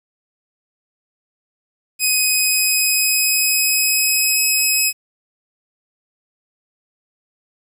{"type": "tone with pitch glide", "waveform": "10% pulse", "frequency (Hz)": [2514, 2551], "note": ["D#7", "D#7"], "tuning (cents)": [17, 43], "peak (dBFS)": -6, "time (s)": [1.99, 4.93], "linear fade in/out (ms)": 50, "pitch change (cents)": 26, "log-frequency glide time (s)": [2.26, 4.5], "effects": ["8-bit"]}